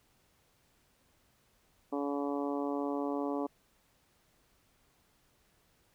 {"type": "harmonic tone", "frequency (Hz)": 142.4, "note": "C#3", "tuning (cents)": 47, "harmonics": [2, 3, 4, 5, 6, 7, 8], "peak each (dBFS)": [-34, -38, -40, -42, -44, -45, -46], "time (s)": [1.92, 3.47], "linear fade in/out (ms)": 10, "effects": ["pink hiss -70 dBFS RMS until 5.94 s"]}